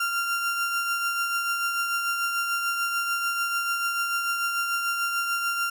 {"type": "tone with tremolo", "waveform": "35% pulse", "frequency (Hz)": 1386, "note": "F6", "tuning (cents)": -14, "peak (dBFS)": -21, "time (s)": [0, 5.7], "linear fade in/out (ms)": 5, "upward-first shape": "triangle", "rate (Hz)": 6.8, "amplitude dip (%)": 40, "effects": []}